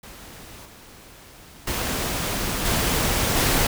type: noise with level steps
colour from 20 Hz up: pink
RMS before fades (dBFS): -42 / -46 / -26 / -22 / -20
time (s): 0.03-3.67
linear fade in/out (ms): 5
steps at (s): 0.65 / 1.67 / 2.65 / 3.36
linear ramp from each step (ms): 5
effects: none